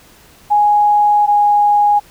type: tone pair in turn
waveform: sine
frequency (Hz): 830.6 / 826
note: G#5 / G#5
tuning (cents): 0 / -10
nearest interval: unison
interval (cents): 10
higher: first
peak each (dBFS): -8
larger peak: neither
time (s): 0.5-1.27 / 1.27-2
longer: first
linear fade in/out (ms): 20
effects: pink hiss -45 dBFS RMS until 2.1 s